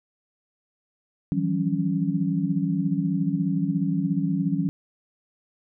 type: tone cluster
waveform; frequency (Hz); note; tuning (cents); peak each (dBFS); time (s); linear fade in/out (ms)
sine; 161 / 175.3 / 192.1 / 278.2; E3 / F3 / G3 / C#4; -41 / +7 / -35 / +6; -27; 1.32-4.69; 0
effects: none